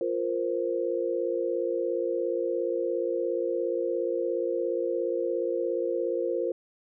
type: chord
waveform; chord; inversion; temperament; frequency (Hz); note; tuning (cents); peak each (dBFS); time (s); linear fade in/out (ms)
sine; F suspended fourth; none; equal; 349.2 / 466.2 / 523.3; F4 / Bb4 / C5; 0 / 0 / 0; -30; 0.01-6.52; 2
effects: none